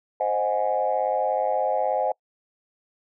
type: chord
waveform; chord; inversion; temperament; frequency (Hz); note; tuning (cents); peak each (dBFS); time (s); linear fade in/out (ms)
sine; Ab dominant seventh; first; equal with one note detuned; 523.3 / 622.3 / 734 / 830.6; C5 / Eb5 / Gb5 / Ab5; 0 / 0 / -14 / 0; -26; 0.2-2.12; 5
effects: noise-tail reverb RT60 0.1 s tail -26 dB re dry + tanh soft clip ceiling -12 dBFS